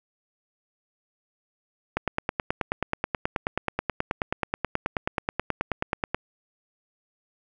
click train, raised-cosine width 0.5 ms, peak -9 dBFS, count 40, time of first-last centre 1.97-6.146 s, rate 9.34 Hz, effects none

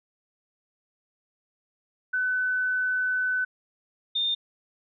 sine tone pair in turn, 1506 / 3626 Hz, F#6 / A#7, +30 / -49 cents, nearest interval octave + minor third, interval 1521 cents, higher second, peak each -23 dBFS, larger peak neither, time 2.13-3.45 / 4.15-4.35 s, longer first, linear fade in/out 10 ms, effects none

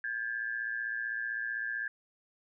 sine tone pair together, 1602 / 1717.7 Hz, G6 / A6, +37 / -42 cents, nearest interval minor second, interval 121 cents, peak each -35 / -36 dBFS, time 0.04-1.88 s, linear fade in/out 2 ms, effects none

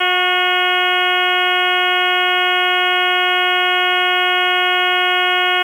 harmonic tone with a mistuned harmonic, 362.2 Hz, F#4, 37 cents flat, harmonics 1 / 2 / 3 / 4 / 5 / 6 / 7 / 8 / 9, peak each -24 / -20 / -23 / -20 / -24 / -21 / -24 / -20 / -24 dBFS, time 0-5.63 s, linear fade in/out 10 ms, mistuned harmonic 3, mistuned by +27 cents, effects 7-bit

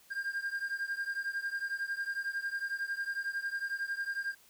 triangle beating tone pair, 1600 / 1611 Hz, G6 / G6, +35 / +47 cents, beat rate 11 Hz, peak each -34 / -36 dBFS, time 0.1-4.35 s, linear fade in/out 20 ms, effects white hiss -62 dBFS RMS until 4.49 s

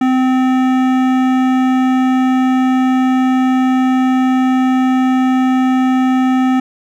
sine tone with hard clipping, 258.1 Hz, C4, 23 cents flat, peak -12 dBFS, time 0.01-6.6 s, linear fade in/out 5 ms, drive 15 dB, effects none

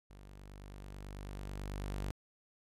sawtooth tone with level ramp, 49.13 Hz, G1, 5 cents sharp, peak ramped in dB -49 to -32 dBFS, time 0.1-2.11 s, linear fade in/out 0 ms, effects resampled to 32000 Hz

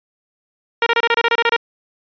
10% pulse tone bursts, 466.2 Hz, A#4, in tune, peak -4 dBFS, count 11, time 0.82-1.564 s, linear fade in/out 2 ms, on 44 ms, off 26 ms, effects resampled to 11025 Hz

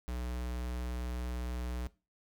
square tone, 61.1 Hz, B1, 18 cents flat, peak -36 dBFS, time 0.08-1.87 s, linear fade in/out 0 ms, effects noise-tail reverb RT60 0.3 s tail -19 dB re dry

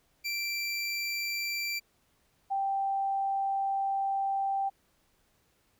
25% pulse / sine tone pair in turn, 2349 / 783.9 Hz, D7 / G5, 0 / 0 cents, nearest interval octave + perfect fifth, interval 1900 cents, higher first, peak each -27 dBFS, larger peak neither, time 0.24-1.8 / 2.5-4.7 s, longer second, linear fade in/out 20 ms, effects pink hiss -70 dBFS RMS until 5.79 s

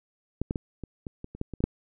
clicks, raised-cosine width 3 ms, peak -14 / -15 / -17 / -23 / -22 / -24 / -28 / -16 / -23 / -21 / -9 dBFS, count 11, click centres 0.416 / 0.509 / 0.558 / 0.837 / 1.068 / 1.244 / 1.35 / 1.414 / 1.537 / 1.605 / 1.64 s, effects none

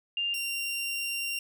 sine / sawtooth tone pair in turn, 2800 / 2769 Hz, F7 / F7, +4 / -15 cents, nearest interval unison, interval 19 cents, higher first, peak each -27 dBFS, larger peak neither, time 0.17-0.34 / 0.34-1.39 s, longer second, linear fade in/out 2 ms, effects none

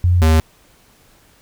sine / square tone pair in turn, 88.7 / 79.59 Hz, F2 / D#2, +27 / +40 cents, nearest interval major second, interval 187 cents, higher first, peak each -10 dBFS, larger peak neither, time 0.04-0.22 / 0.22-0.4 s, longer neither, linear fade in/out 0 ms, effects pink hiss -52 dBFS RMS until 1.41 s

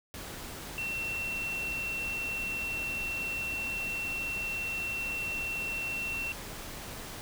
sine tone in noise, 2710 Hz, E7, 47 cents sharp, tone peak -32 dBFS, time 0.78-6.32 s, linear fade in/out 0 ms, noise pink, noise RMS -42 dBFS, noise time 0.14-7.21 s, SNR +7 dB, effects none

